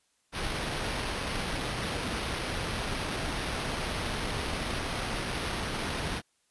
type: noise with sample-and-hold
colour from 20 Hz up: pink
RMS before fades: -33 dBFS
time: 0.32-6.22 s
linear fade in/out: 50 ms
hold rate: 7350 Hz
effects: white hiss -72 dBFS RMS until 6.5 s + resampled to 24000 Hz